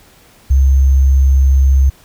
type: tone with sample-and-hold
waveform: sine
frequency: 67.4 Hz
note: C#2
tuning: 48 cents flat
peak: -6 dBFS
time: 0.5-1.9 s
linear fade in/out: 10 ms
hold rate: 6300 Hz
effects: pink hiss -46 dBFS RMS until 2.04 s